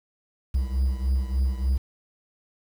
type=beating tone pair; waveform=triangle; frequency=64.3 / 67.7 Hz; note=C2 / C#2; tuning=-30 / -40 cents; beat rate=3.4 Hz; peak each=-21 / -25 dBFS; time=0.54-1.78 s; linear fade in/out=10 ms; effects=8-bit